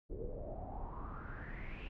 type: noise with low-pass filter sweep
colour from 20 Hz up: brown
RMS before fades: -44 dBFS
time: 0.09-1.89 s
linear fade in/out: 20 ms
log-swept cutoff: 410 to 2800 Hz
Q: 7.3
effects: none